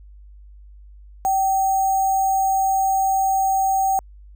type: tone with sample-and-hold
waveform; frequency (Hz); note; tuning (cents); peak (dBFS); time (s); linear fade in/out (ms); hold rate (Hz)
sine; 771; G5; -29; -16; 1.25-3.99; 0; 7350
effects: added 50 Hz sine -41 dBFS peak until 4.35 s